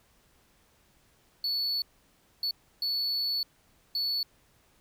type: tone bursts at uneven times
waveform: triangle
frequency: 4435 Hz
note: C#8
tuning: in tune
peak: -26 dBFS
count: 4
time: 1.44-1.82 / 2.43-2.51 / 2.82-3.43 / 3.95-4.23 s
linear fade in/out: 2 ms
effects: pink hiss -65 dBFS RMS until 4.8 s